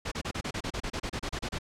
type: noise bursts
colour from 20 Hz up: pink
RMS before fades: -33 dBFS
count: 16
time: 0.05-1.587 s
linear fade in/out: 10 ms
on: 67 ms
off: 31 ms
effects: low-pass 6000 Hz 12 dB/octave